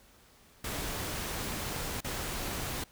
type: noise with dropouts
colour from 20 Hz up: pink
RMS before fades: -36 dBFS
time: 0.64-2.84 s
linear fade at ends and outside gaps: 5 ms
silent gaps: 2.007-2.044 s
effects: pink hiss -60 dBFS RMS until 2.91 s